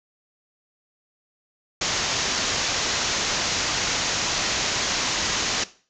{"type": "low-pass noise", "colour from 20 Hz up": "white", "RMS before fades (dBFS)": -25, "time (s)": [1.81, 5.64], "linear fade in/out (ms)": 5, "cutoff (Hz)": 7000, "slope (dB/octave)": 96, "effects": ["noise-tail reverb RT60 0.4 s tail -17 dB re dry"]}